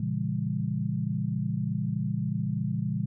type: chord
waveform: sine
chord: A# diminished seventh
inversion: none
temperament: just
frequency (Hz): 116.54 / 139.85 / 167.82 / 201.4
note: A#2 / C#3 / E3 / G3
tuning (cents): 0 / +16 / +31 / +47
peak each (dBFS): -32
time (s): 0-3.06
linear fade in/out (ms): 5
effects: none